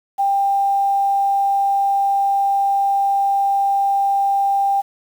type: tone with quantisation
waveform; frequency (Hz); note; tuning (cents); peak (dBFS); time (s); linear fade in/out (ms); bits
sine; 793; G5; +20; -14; 0.18-4.82; 20; 7
effects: none